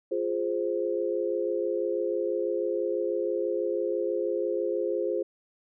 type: chord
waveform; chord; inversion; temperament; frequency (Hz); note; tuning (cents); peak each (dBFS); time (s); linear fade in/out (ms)
sine; F minor; none; equal; 349.2 / 415.3 / 523.3; F4 / Ab4 / C5; 0 / 0 / 0; -30; 0.11-5.23; 10
effects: none